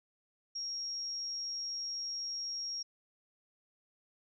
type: tone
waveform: sine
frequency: 5588 Hz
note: F8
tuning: in tune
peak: -36 dBFS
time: 0.55-2.83 s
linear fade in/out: 10 ms
effects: none